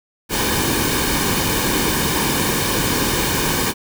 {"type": "noise with comb filter", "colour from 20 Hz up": "pink", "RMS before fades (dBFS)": -19, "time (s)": [0.29, 3.74], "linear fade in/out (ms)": 50, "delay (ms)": 1.5, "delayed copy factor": -0.6, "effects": []}